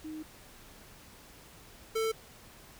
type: tone pair in turn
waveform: sine / square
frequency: 311.1 / 444.8 Hz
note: D#4 / A4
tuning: 0 / +19 cents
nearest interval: tritone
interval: 619 cents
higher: second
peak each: -38 / -29 dBFS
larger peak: second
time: 0.04-0.23 / 1.95-2.12 s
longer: first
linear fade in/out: 10 ms
effects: pink hiss -54 dBFS RMS until 2.79 s